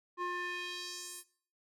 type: tone with band-pass filter sweep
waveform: square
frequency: 355.6 Hz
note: F4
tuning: 31 cents sharp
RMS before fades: -40 dBFS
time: 0.17-1.24 s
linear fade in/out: 50 ms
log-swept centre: 1000 to 11000 Hz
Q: 1.8
effects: noise-tail reverb RT60 0.5 s tail -19 dB re dry

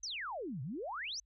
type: exponential two-way sweep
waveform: sine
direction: down then up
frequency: 6400 to 118.2 to 6400 Hz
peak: -38 dBFS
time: 0.03-1.2 s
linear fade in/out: 5 ms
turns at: 0.62 s
effects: added 50 Hz sine -68 dBFS peak until 1.25 s

